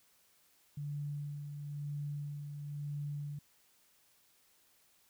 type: tone with tremolo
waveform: sine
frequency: 145.4 Hz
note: D3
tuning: 17 cents flat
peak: -36 dBFS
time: 0.77-3.39 s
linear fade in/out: 5 ms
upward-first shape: sine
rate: 1 Hz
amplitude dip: 45%
effects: white hiss -69 dBFS RMS until 5.09 s